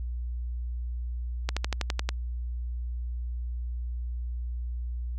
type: slowing click train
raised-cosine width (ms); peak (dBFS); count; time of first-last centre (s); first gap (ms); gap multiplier
0.2; -11; 8; 1.49-2.09; 76; 1.04
effects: added 60 Hz sine -30 dBFS peak until 5.18 s